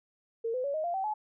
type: tone with pitch steps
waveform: sine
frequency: 457 / 507.1 / 562.6 / 624.3 / 692.7 / 768.6 / 852.8 Hz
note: A#4 / B4 / C#5 / D#5 / F5 / G5 / G#5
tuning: -34 / +46 / +26 / +6 / -14 / -34 / +46 cents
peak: -29 dBFS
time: 0.44-1.14 s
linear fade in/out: 10 ms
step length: 100 ms
effects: none